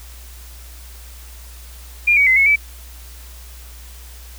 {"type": "tone with pitch steps", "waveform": "sine", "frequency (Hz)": [2407, 2256, 2054, 2190, 2304], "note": ["D7", "C#7", "C7", "C#7", "D7"], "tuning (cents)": [42, 30, -33, -22, -34], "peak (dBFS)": -10, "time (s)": [2.07, 2.56], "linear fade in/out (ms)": 10, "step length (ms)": 98, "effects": ["added 60 Hz sine -36 dBFS peak until 4.38 s", "white hiss -43 dBFS RMS until 4.38 s"]}